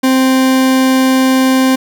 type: tone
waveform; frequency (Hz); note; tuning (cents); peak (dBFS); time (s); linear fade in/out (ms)
40% pulse; 261.6; C4; 0; -7; 0.03-1.76; 10
effects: none